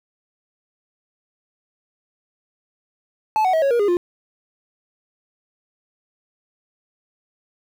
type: tone with pitch steps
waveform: triangle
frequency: 866 / 745.2 / 641.3 / 551.9 / 474.9 / 408.7 / 351.7 Hz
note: A5 / F#5 / E5 / C#5 / A#4 / G#4 / F4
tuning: -28 / +12 / -48 / -8 / +32 / -28 / +12 cents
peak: -13 dBFS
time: 3.36-3.969 s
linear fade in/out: 0 ms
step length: 87 ms
effects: 8-bit